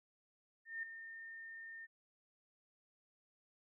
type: tone with ADSR envelope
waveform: sine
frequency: 1817 Hz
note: A#6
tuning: 45 cents flat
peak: -38 dBFS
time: 0.65-1.87 s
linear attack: 180 ms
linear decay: 3 ms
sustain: -10 dB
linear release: 28 ms
effects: none